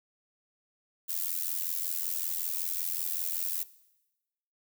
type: noise with amplitude modulation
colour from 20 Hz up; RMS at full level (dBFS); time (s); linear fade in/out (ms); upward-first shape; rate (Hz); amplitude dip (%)
violet; -29; 1.08-3.64; 20; sine; 85.3; 85
effects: noise-tail reverb RT60 1.0 s tail -19 dB re dry

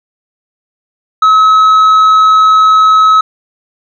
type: tone with tanh clipping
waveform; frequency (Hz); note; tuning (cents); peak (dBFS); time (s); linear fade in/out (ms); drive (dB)
sine; 1285; E6; -45; -4; 1.22-3.21; 5; 4
effects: none

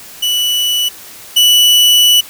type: tone pair in turn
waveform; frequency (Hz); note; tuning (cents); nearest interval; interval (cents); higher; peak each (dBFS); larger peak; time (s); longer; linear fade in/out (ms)
40% pulse; 2960 / 2960; F#7 / F#7; 0 / 0; unison; 0; neither; -11 / -5; second; 0.22-0.89 / 1.36-2.21; second; 10
effects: white hiss -34 dBFS RMS until 2.29 s

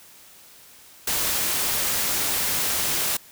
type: noise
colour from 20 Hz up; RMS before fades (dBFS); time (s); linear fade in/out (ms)
white; -24; 1.07-3.17; 5
effects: white hiss -49 dBFS RMS until 3.31 s

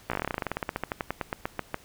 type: slowing click train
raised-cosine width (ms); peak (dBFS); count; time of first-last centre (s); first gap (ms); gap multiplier
0.5; -13; 28; 0.1-1.744; 16; 1.09
effects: pink hiss -54 dBFS RMS until 1.84 s

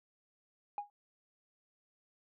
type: tone with exponential decay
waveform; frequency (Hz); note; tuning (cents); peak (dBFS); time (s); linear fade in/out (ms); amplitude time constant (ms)
sine; 821; G#5; -20; -30; 0.78-0.9; 1; 25
effects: tanh soft clip ceiling -31 dBFS

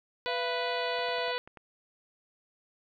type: harmonic tone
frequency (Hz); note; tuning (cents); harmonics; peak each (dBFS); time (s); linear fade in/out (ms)
493.9; B4; 0; 1 / 2 / 3 / 4 / 5 / 6 / 7 / 8 / 9; -34 / -37 / -39 / -40 / -41 / -42 / -42 / -43 / -44; 0.26-1.38; 0
type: tone with vibrato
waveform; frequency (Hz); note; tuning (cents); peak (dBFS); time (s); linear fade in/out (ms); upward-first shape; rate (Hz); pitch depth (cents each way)
triangle; 680; F5; -46; -33; 0.27-1.32; 10; sine; 2.9; 16
type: click train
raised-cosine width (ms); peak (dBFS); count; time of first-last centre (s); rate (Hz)
0.5; -33; 7; 0.99-1.573; 10.3
effects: none

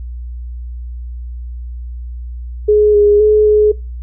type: tone with pitch steps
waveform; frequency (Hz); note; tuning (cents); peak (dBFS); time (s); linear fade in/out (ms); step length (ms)
sine; 420.9 / 413 / 425.4 / 422.8; G#4 / G#4 / G#4 / G#4; +23 / -10 / +42 / +31; -6; 2.68-3.72; 10; 260
effects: noise-tail reverb RT60 0.3 s tail -24 dB re dry + added 60 Hz sine -23 dBFS peak until 4.02 s

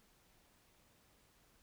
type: silence
effects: pink hiss -70 dBFS RMS until 1.62 s

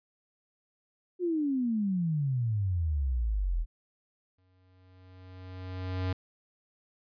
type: exponential sweep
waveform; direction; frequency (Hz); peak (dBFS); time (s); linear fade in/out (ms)
sine; down; 367.8 to 38.78; -26; 1.19-3.66; 50
type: tone with exponential growth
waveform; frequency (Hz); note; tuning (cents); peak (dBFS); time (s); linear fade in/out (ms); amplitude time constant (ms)
square; 92.5; F#2; 0; -28; 4.38-6.13; 5; 380
effects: resampled to 11025 Hz

